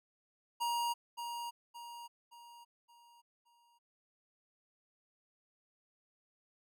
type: tone with echo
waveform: square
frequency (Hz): 945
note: A#5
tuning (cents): +23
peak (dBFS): -33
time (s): 0.6-0.94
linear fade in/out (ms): 20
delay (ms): 570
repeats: 5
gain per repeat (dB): -7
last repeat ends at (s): 3.79
effects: none